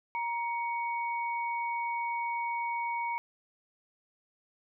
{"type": "tone pair together", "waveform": "sine", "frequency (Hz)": [940, 2236], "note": ["A#5", "C#7"], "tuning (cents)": [14, 14], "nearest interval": "octave + minor third", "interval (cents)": 1500, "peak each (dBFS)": [-31, -37], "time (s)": [0.15, 3.18], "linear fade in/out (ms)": 0, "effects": []}